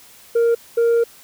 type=tone pair in turn; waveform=sine; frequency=466.2 / 466.2 Hz; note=A#4 / A#4; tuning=0 / 0 cents; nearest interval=unison; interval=0 cents; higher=neither; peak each=-10 dBFS; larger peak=neither; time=0.35-0.55 / 0.77-1.04 s; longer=second; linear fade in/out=10 ms; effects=tanh soft clip ceiling -12 dBFS + white hiss -46 dBFS RMS until 1.23 s